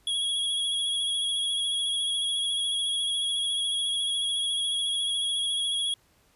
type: tone with vibrato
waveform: square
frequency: 3322 Hz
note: G#7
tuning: in tune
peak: -26 dBFS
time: 0.07-5.94 s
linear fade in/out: 2 ms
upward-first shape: sine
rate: 14 Hz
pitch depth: 27 cents each way
effects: pink hiss -64 dBFS RMS until 6.35 s + resampled to 32000 Hz